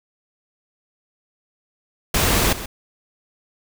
pink noise with echo, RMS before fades -18 dBFS, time 2.14-2.53 s, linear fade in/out 5 ms, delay 130 ms, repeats 1, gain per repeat -13 dB, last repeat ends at 2.66 s, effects none

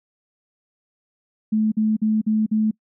sine tone bursts, 216.6 Hz, A3, 27 cents flat, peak -16 dBFS, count 5, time 1.52-2.712 s, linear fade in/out 10 ms, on 200 ms, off 48 ms, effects noise-tail reverb RT60 0.1 s tail -25 dB re dry

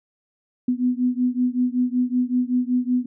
sine beating tone pair, 246.9 / 252.2 Hz, B3 / B3, 0 / +36 cents, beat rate 5.3 Hz, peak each -21 / -22 dBFS, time 0.68-3.06 s, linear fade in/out 5 ms, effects none

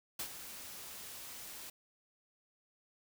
white noise with ADSR envelope, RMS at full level -38 dBFS, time 0.19-1.7 s, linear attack 7 ms, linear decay 81 ms, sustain -10 dB, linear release 5 ms, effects none

